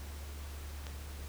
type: click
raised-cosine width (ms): 0.2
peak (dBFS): -26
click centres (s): 0.868
effects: added 72 Hz sine -42 dBFS peak until 1.28 s + pink hiss -51 dBFS RMS until 1.28 s